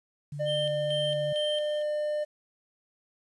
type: tone with vibrato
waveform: sine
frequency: 145.4 Hz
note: D3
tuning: 17 cents flat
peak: -34 dBFS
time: 0.32-1.33 s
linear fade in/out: 5 ms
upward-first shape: square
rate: 15 Hz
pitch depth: 9 cents each way
type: tone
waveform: triangle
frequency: 600 Hz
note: D5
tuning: 37 cents sharp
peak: -25 dBFS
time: 0.39-2.25 s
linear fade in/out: 20 ms
type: tone with tremolo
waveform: triangle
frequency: 3136 Hz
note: G7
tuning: in tune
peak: -29 dBFS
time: 0.45-1.83 s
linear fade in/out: 50 ms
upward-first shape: square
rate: 2.2 Hz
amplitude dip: 70%
effects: resampled to 24000 Hz + 10-bit